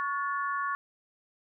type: tone cluster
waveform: sine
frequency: 1115 / 1437 / 1740 Hz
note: C#6 / F6 / A6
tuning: +10 / +49 / -20 cents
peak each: -30 / -36 / -36 dBFS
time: 0-0.75 s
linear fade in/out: 0 ms
effects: none